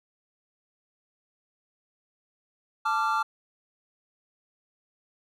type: chord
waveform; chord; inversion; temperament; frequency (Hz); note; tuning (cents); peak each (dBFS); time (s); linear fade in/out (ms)
triangle; D minor; second; equal with one note detuned; 880 / 1174.7 / 1380.1; A5 / D6 / F6; 0 / 0 / -21; -26; 2.85-3.23; 10
effects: none